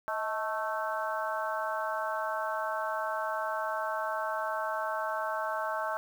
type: harmonic tone with a mistuned harmonic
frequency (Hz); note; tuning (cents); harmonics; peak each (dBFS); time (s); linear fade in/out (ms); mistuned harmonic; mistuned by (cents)
220; A3; 0; 3 / 4 / 5 / 6 / 7; -35 / -36 / -37 / -38 / -38; 0.08-5.97; 0; 3; -61
effects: 9-bit